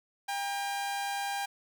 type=tone pair together; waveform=sawtooth; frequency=800 / 950.5 Hz; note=G5 / A#5; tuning=+35 / +33 cents; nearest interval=minor third; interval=298 cents; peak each=-28 / -40 dBFS; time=0.28-1.46 s; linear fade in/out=10 ms; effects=none